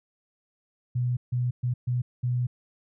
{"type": "tone bursts at uneven times", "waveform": "sine", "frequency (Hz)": 123.47, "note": "B2", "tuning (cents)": 0, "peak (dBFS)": -23, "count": 5, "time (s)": [[0.95, 1.17], [1.32, 1.51], [1.63, 1.74], [1.87, 2.02], [2.23, 2.47]], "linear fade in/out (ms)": 10, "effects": []}